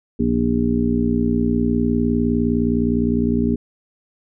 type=harmonic tone with a mistuned harmonic; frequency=59.7 Hz; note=A#1; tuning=42 cents sharp; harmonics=1 / 2 / 3 / 4 / 5 / 7; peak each=-26 / -27 / -25 / -18 / -24 / -25 dBFS; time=0.19-3.56 s; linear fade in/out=10 ms; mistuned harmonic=7; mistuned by=-60 cents; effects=none